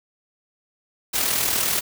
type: noise with amplitude modulation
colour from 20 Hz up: white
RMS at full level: -20 dBFS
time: 1.13-1.81 s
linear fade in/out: 20 ms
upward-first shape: sine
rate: 40.1 Hz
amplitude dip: 50%
effects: none